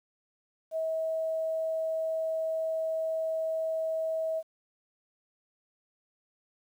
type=tone; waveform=sine; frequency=643 Hz; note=E5; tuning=43 cents flat; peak=-28 dBFS; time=0.71-4.43 s; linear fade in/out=50 ms; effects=10-bit